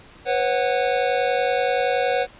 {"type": "chord", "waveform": "square", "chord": "B suspended second", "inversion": "none", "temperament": "equal with one note detuned", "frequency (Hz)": [493.9, 544.5, 740], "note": ["B4", "C#5", "F#5"], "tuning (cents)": [0, -31, 0], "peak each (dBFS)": -24, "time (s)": [0.25, 2.27], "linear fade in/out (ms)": 50, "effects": ["pink hiss -47 dBFS RMS until 2.39 s", "resampled to 8000 Hz"]}